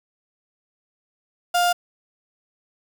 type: tone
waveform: 35% pulse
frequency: 704 Hz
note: F5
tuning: 14 cents sharp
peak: -15 dBFS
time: 1.54-1.73 s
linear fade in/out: 10 ms
effects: 7-bit